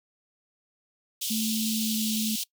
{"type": "high-pass noise", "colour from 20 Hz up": "pink", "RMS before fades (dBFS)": -31, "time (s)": [1.21, 2.44], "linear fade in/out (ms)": 10, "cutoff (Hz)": 2900, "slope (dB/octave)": 48}
{"type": "tone with pitch glide", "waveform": "sine", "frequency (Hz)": [219.9, 218], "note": ["A3", "A3"], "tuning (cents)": [-1, -16], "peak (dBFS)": -27, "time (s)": [1.3, 2.36], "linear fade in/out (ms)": 10, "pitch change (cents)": -15, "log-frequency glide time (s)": [1.78, 2.03]}
{"effects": ["noise-tail reverb RT60 0.1 s tail -22 dB re dry"]}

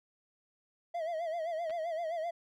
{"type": "tone with vibrato", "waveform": "triangle", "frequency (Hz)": 660, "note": "E5", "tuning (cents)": 2, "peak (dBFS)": -31, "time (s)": [0.94, 2.31], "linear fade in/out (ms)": 10, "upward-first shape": "sine", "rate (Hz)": 7.7, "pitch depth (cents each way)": 97}
{"type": "clicks", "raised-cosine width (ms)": 0.3, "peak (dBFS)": -34, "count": 2, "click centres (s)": [1.697, 1.706]}
{"effects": []}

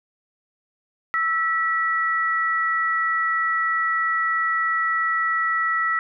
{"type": "tone pair together", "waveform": "sine", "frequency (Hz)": [1318.5, 1938.4], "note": ["E6", "B6"], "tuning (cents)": [0, -33], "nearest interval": "perfect fifth", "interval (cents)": 667, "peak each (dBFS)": -22, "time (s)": [1.14, 5.99], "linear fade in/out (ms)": 0, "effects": []}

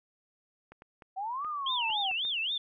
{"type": "clicks", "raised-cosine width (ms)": 0.5, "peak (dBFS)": -34, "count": 7, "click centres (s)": [0.72, 0.821, 1.022, 1.447, 1.902, 2.113, 2.251]}
{"type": "exponential two-way sweep", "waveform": "sine", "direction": "up then down", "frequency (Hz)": [740, 1251, 740], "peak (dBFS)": -32, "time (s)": [1.16, 2.12], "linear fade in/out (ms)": 20, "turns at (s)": 1.47}
{"type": "tone with vibrato", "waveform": "sine", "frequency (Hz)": 3100, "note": "G7", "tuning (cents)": -20, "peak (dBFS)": -29, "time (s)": [1.66, 2.58], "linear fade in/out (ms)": 5, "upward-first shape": "sine", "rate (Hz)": 3.7, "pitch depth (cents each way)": 290}
{"effects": []}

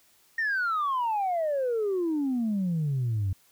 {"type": "exponential sweep", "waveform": "sine", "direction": "down", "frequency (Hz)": [1864.7, 91.6], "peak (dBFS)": -23, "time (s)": [0.38, 3.33], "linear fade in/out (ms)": 5, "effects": ["tanh soft clip ceiling -22 dBFS", "white hiss -62 dBFS RMS until 3.51 s"]}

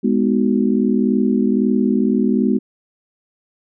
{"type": "chord", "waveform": "sine", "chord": "G# minor seventh", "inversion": "none", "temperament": "just", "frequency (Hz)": [207.7, 249.2, 311.5, 373.8], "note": ["G#3", "B3", "D#4", "F#4"], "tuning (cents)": [0, 16, 2, 18], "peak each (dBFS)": [-17, -17, -23, -22], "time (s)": [0.03, 2.59], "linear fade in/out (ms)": 20, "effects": []}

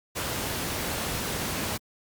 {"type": "noise", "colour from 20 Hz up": "pink", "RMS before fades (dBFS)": -30, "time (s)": [0.15, 1.78], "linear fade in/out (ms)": 20, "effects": ["high-pass 60 Hz 12 dB/octave", "Opus 48 kbps"]}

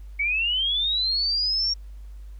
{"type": "linear sweep", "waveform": "sine", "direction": "up", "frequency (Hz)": [2217, 5588], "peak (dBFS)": -21, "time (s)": [0.19, 1.74], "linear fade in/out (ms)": 10, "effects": ["added 50 Hz sine -37 dBFS peak until 2.39 s", "pink hiss -63 dBFS RMS until 2.39 s"]}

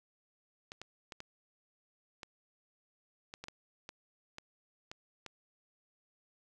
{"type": "clicks", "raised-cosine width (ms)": 0.2, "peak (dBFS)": -27, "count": 12, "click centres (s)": [0.719, 0.816, 1.122, 1.204, 2.232, 3.339, 3.44, 3.484, 3.891, 4.384, 4.915, 5.263], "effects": []}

